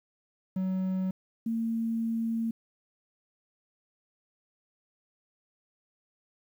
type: tone pair in turn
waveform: triangle / sine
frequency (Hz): 187.6 / 227.5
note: F#3 / A#3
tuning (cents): +24 / -42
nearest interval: minor third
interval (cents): 334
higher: second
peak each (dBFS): -25 / -27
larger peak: first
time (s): 0.56-1.11 / 1.46-2.51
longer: second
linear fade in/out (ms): 5
effects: 10-bit